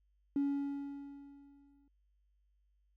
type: tone with exponential decay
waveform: triangle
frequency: 281.2 Hz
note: C#4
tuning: 25 cents sharp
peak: -25 dBFS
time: 0.36-1.88 s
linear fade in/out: 2 ms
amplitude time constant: 330 ms
effects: tanh soft clip ceiling -26 dBFS + added 50 Hz sine -70 dBFS peak until 2.96 s